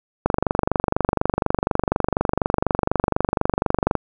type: click train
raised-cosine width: 1 ms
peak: -3 dBFS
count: 90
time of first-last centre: 0.26-3.953 s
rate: 24.1 Hz
effects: none